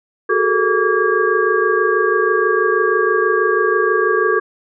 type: tone cluster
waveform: sine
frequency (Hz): 371.7 / 423.5 / 449.7 / 1148 / 1628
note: F#4 / G#4 / A4 / D6 / G#6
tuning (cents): +8 / +34 / +38 / -40 / -35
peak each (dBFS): -19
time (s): 0.29-4.4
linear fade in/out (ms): 10
effects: none